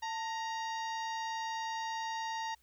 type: harmonic tone with a mistuned harmonic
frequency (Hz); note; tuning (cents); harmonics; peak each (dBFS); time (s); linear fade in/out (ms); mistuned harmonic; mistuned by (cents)
937; A#5; +9; 1 / 2 / 3 / 4 / 5 / 6 / 7; -36 / -43 / -50 / -49 / -52 / -51 / -56; 0.02-2.55; 10; 1; -79
effects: added 60 Hz sine -70 dBFS peak until 2.62 s + white hiss -71 dBFS RMS until 2.62 s